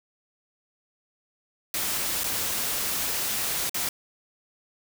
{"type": "noise with dropouts", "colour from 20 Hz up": "white", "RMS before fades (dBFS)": -28, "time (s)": [1.74, 3.89], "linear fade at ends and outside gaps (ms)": 2, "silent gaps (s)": [[2.235, 2.241], [3.695, 3.744]], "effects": []}